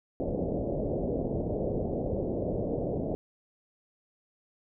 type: low-pass noise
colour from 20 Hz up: white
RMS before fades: -31 dBFS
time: 0.2-3.15 s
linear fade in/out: 0 ms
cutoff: 620 Hz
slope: 48 dB/octave
effects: none